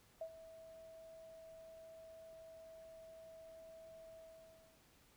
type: tone with ADSR envelope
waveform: sine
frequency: 650 Hz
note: E5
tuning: 24 cents flat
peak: -40 dBFS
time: 0.21-4.83 s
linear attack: 4 ms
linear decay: 72 ms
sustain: -14 dB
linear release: 660 ms
effects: pink hiss -69 dBFS RMS until 5.16 s